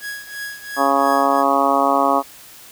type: tone with tremolo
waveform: 45% pulse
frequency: 1661.2 Hz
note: G#6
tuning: in tune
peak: -25 dBFS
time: 0-1.44 s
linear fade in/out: 50 ms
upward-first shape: triangle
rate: 2.9 Hz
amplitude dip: 85%
type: harmonic tone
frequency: 138.59 Hz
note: C#3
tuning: in tune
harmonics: 2 / 3 / 4 / 5 / 6 / 7 / 8 / 9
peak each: -22 / -27 / -22 / -20 / -21 / -23 / -19 / -24 dBFS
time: 0.76-2.23 s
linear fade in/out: 50 ms
effects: white hiss -42 dBFS RMS until 2.71 s